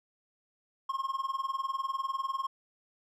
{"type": "tone with tremolo", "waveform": "triangle", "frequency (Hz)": 1073, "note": "C6", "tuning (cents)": 43, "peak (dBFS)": -25, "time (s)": [0.89, 2.47], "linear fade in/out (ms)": 5, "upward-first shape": "triangle", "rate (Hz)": 20, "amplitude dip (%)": 100, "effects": []}